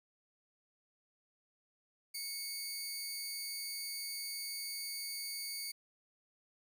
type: tone pair together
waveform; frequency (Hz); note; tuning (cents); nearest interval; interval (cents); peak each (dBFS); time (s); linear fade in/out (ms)
20% pulse; 2203 / 4668; C#7 / D8; -11 / -11; octave + minor second; 1300; -40 / -35; 2.14-5.72; 10
effects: none